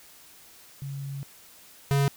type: tone pair in turn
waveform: sine / square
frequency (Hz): 138.59 / 139.72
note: C#3 / C#3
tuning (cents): 0 / +14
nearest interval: unison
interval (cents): 14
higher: second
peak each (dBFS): -32 / -21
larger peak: second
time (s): 0.82-1.23 / 1.91-2.08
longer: first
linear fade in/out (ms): 0
effects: white hiss -52 dBFS RMS until 2.16 s